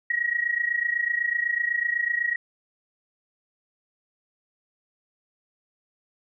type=tone with amplitude modulation; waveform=sine; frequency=1902 Hz; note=A#6; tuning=34 cents sharp; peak=-19 dBFS; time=0.1-2.36 s; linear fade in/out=5 ms; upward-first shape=sine; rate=28 Hz; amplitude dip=80%; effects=none